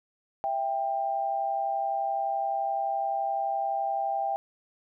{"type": "tone pair together", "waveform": "sine", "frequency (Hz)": [659.3, 791], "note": ["E5", "G5"], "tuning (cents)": [0, 15], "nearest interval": "minor third", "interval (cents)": 315, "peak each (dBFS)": [-32, -27], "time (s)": [0.44, 4.36], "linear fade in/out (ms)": 0, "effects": []}